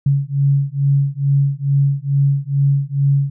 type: beating tone pair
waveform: sine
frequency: 138.59 / 140.89 Hz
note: C#3 / C#3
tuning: 0 / +28 cents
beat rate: 2.3 Hz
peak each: -16 dBFS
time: 0.06-3.3 s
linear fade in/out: 5 ms
effects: none